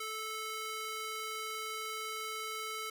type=tone with high-pass filter; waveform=square; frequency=437.1 Hz; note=A4; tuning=11 cents flat; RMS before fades=-40 dBFS; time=0-2.9 s; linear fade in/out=5 ms; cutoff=1100 Hz; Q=0.81; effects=none